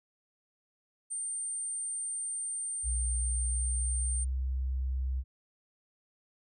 sine tone, 8870 Hz, C#9, in tune, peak -33 dBFS, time 1.1-4.25 s, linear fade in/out 20 ms
sine tone with pitch glide, 62.9 to 64.86 Hz, B1 to C2, +32 to -15 cents, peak -29 dBFS, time 2.83-5.24 s, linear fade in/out 50 ms, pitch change +53 cents, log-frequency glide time 3.06-4.1 s
effects none

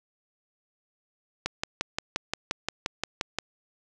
click train, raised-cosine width 0.2 ms, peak -10 dBFS, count 12, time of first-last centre 1.46-3.386 s, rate 5.71 Hz, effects none

